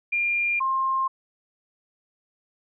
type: tone pair in turn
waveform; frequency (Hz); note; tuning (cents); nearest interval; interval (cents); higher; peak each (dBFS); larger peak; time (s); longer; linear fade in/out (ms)
sine; 2400 / 1061.1; D7 / C6; +37 / +24; octave + major second; 1413; first; -21; neither; 0.12-0.6 / 0.6-1.08; neither; 10
effects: none